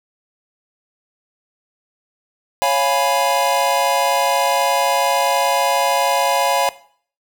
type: chord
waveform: square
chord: C# dominant seventh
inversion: none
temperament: equal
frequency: 554.4 / 698.5 / 830.6 / 987.8 Hz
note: C#5 / E#5 / G#5 / B5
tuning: 0 / 0 / 0 / 0 cents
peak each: -21 dBFS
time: 2.62-6.69 s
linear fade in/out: 0 ms
effects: noise-tail reverb RT60 0.5 s tail -17 dB re dry